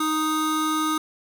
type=tone pair together; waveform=square; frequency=311.1 / 1244.4 Hz; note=D#4 / D#6; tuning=0 / 0 cents; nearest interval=2 octaves; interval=2400 cents; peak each=-25 dBFS; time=0-0.98 s; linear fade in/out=5 ms; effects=none